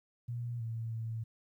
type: tone with pitch steps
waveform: sine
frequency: 119.5 / 113.8 / 112.9 Hz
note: A#2 / A#2 / A2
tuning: +43 / -41 / +45 cents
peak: -35 dBFS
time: 0.28-1.24 s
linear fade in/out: 10 ms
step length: 320 ms
effects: 12-bit